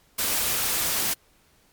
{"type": "noise", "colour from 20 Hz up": "white", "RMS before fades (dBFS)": -25, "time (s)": [0.18, 1.14], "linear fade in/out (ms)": 10, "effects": ["pink hiss -61 dBFS RMS until 1.72 s", "MP3 96 kbps"]}